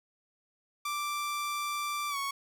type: tone with pitch glide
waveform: sawtooth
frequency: 1174.7 to 1108.8 Hz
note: D6 to C#6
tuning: 0 to 0 cents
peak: -28 dBFS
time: 0.85-2.31 s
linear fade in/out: 5 ms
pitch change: -100 cents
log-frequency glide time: 2.09-2.17 s
effects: none